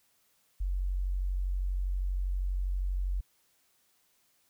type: tone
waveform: sine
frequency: 46.25 Hz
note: F#1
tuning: in tune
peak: -28 dBFS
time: 0.6-3.21 s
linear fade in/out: 10 ms
effects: white hiss -70 dBFS RMS until 4.49 s